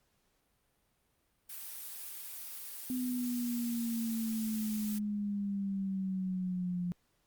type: noise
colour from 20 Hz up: blue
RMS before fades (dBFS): -44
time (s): 1.49-4.99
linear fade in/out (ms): 10
type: exponential sweep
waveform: sine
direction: down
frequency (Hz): 253.6 to 175.6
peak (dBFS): -32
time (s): 2.9-6.92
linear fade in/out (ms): 0
effects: pink hiss -75 dBFS RMS until 7.26 s + Opus 48 kbps

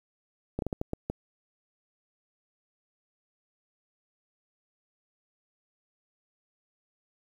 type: slowing click train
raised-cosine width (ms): 2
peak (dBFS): -17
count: 7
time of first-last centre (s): 0.59-1.1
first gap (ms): 32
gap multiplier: 1.39
effects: 9-bit

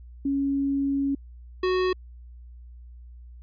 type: tone pair in turn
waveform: sine / square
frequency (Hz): 277.2 / 369.2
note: C#4 / F#4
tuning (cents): 0 / -4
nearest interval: perfect fourth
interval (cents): 496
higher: second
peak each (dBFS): -22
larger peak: neither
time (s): 0.25-1.15 / 1.63-1.93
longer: first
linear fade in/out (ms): 5
effects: added 60 Hz sine -42 dBFS peak until 3.42 s + resampled to 11025 Hz

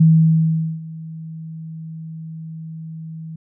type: tone with ADSR envelope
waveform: sine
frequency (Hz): 160.8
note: E3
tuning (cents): -43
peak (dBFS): -7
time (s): 0-3.36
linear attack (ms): 9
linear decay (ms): 790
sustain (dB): -22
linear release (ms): 6
effects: none

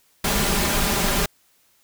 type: noise with comb filter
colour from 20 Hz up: pink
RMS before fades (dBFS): -21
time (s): 0.24-1.26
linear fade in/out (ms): 5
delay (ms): 5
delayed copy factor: +0.55
effects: white hiss -61 dBFS RMS until 1.83 s

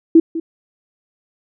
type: tone with echo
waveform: sine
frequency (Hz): 327.8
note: E4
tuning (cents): -10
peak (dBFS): -4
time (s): 0.15-0.2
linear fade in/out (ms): 5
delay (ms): 200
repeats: 1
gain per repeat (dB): -15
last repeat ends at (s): 0.4
effects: none

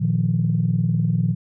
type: chord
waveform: sine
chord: Bb suspended fourth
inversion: none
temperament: equal with one note detuned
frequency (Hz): 116.54 / 154.58 / 174.61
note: Bb2 / Eb3 / F3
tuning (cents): 0 / -11 / 0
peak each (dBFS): -21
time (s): 0-1.35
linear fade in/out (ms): 20
effects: tanh soft clip ceiling -8 dBFS

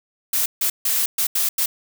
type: noise bursts at uneven times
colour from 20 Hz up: blue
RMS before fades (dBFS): -20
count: 6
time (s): 0.33-0.46 / 0.61-0.7 / 0.85-1.06 / 1.18-1.27 / 1.35-1.49 / 1.58-1.66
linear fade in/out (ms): 5
effects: none

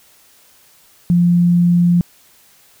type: tone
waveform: sine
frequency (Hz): 174.2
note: F3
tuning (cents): -4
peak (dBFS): -9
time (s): 1.1-2.01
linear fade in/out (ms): 0
effects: white hiss -50 dBFS RMS until 2.8 s

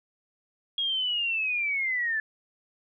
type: linear sweep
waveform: sine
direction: down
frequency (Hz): 3296 to 1726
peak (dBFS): -25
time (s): 0.78-2.2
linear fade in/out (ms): 2
effects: none

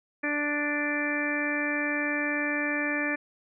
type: harmonic tone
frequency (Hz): 293.7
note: D4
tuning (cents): 0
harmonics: 1 / 2 / 3 / 4 / 5 / 6 / 7 / 8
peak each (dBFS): -31 / -35 / -42 / -40 / -40 / -30 / -39 / -33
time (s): 0.23-3.16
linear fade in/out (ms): 10
effects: none

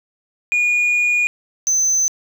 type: tone pair in turn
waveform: sine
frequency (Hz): 2442 / 6137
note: D#7 / G8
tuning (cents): -33 / -38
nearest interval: octave + major third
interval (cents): 1595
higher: second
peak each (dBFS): -11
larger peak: neither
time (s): 0.52-1.27 / 1.67-2.08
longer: first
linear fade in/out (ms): 0
effects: tanh soft clip ceiling -13 dBFS + 8-bit

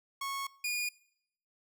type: tone pair in turn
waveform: sawtooth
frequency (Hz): 1100 / 2440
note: C#6 / D#7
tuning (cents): -14 / -34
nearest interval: octave + major second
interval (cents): 1380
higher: second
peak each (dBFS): -31 / -28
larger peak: second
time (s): 0.21-0.47 / 0.64-0.89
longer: first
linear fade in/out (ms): 5
effects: noise-tail reverb RT60 0.7 s tail -22 dB re dry

